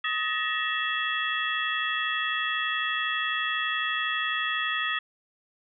sine tone cluster, 1262 / 1759 / 1891 / 2665 / 3340 Hz, D#6 / A6 / A#6 / E7 / G#7, +24 / -1 / +24 / +18 / +9 cents, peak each -31 / -35 / -30 / -34 / -32 dBFS, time 0.04-4.99 s, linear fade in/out 5 ms, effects none

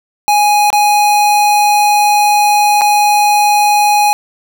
square tone with dropouts, 830.6 Hz, G#5, in tune, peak -8 dBFS, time 0.28-4.13 s, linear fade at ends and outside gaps 0 ms, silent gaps 0.703-0.729 / 2.811-2.817 s, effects none

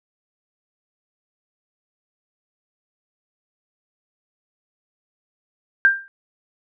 sine tone with exponential decay, 1587 Hz, G6, 21 cents sharp, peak -7 dBFS, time 5.85-6.08 s, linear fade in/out 0 ms, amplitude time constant 50 ms, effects none

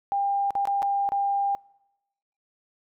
sine tone with dropouts, 799 Hz, G5, 33 cents sharp, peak -22 dBFS, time 0.12-1.55 s, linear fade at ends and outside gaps 0 ms, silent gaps 0.506-0.553 / 0.654-0.673 / 0.821-0.828 / 1.09-1.12 s, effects noise-tail reverb RT60 1.0 s tail -26 dB re dry

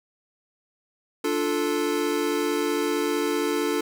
square chord, D minor, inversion none, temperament equal, 293.7 / 349.2 / 440 Hz, D4 / F4 / A4, 0 / 0 / 0 cents, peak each -28 / -29 / -27 dBFS, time 1.24-3.81 s, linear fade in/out 5 ms, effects none

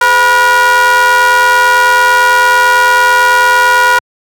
square ring-modulated tone, 233.1 Hz, A#3, in tune, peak -3 dBFS, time 0.01-3.99 s, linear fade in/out 5 ms, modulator 1210 Hz, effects high-pass 100 Hz 12 dB/octave

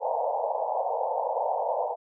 white band-pass noise, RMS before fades -28 dBFS, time 0-1.96 s, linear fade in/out 50 ms, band 480 to 930 Hz, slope 96 dB/octave, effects none

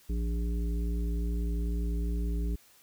harmonic tone with a mistuned harmonic, 58.27 Hz, A#1, in tune, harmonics 1 / 3 / 5 / 7, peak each -28 / -38 / -42 / -45 dBFS, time 0.09-2.56 s, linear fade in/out 10 ms, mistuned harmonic 1, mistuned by -73 cents, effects white hiss -60 dBFS RMS until 2.82 s

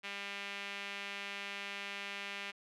sawtooth tone with band-pass filter, 200 Hz, G3, 35 cents sharp, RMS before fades -43 dBFS, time 0.03-2.52 s, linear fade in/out 20 ms, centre 2500 Hz, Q 2.2, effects none

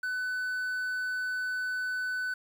triangle tone with quantisation, 1500 Hz, F#6, 23 cents sharp, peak -28 dBFS, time 0.03-2.34 s, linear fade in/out 5 ms, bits 9, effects none

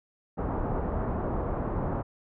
pink low-pass noise, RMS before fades -30 dBFS, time 0.37-2.03 s, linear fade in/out 20 ms, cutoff 1100 Hz, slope 24 dB/octave, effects none

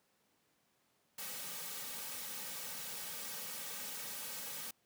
white noise with comb filter, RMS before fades -44 dBFS, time 1.18-4.71 s, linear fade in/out 5 ms, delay 2.9 ms, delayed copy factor -0.75, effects pink hiss -75 dBFS RMS until 4.85 s + high-pass 150 Hz 12 dB/octave

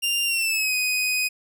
sawtooth tone with pitch glide, 2791 to 2501 Hz, F7 to D#7, -2 to +8 cents, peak -18 dBFS, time 0.02-1.29 s, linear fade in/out 20 ms, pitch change -190 cents, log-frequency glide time 0.25-0.74 s, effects none

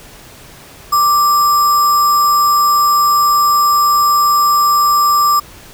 sine tone with sample-and-hold, 1174.7 Hz, D6, in tune, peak -8 dBFS, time 0.92-5.4 s, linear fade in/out 10 ms, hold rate 6300 Hz, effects pink hiss -38 dBFS RMS until 5.73 s

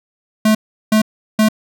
square tone bursts, 216.4 Hz, A3, 29 cents flat, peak -10 dBFS, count 3, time 0.45-1.487 s, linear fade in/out 5 ms, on 99 ms, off 370 ms, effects none

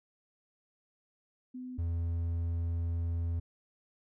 sine / triangle tone pair in turn, 252.8 / 84.36 Hz, B3 / E2, +41 / +41 cents, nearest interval octave + perfect fifth, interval 1900 cents, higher first, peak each -39 / -28 dBFS, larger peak second, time 1.54-1.78 / 1.78-3.4 s, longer second, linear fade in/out 10 ms, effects none

